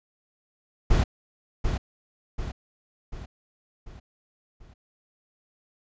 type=noise with echo; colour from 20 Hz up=brown; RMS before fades=-19 dBFS; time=0.9-1.04 s; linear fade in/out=10 ms; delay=740 ms; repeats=5; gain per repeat=-6 dB; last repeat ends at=4.74 s; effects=resampled to 16000 Hz